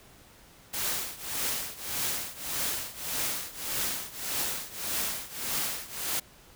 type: noise with tremolo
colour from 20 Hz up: white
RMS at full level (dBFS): -29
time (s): 0.73-6.2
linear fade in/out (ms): 10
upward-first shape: triangle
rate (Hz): 1.7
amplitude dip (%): 90
effects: pink hiss -55 dBFS RMS until 6.55 s